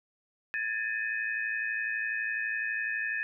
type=tone cluster; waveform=sine; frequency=1670 / 1782 / 2517 Hz; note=G#6 / A6 / D#7; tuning=+9 / +22 / +19 cents; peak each=-35 / -32 / -36 dBFS; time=0.54-3.23 s; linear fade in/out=0 ms; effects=none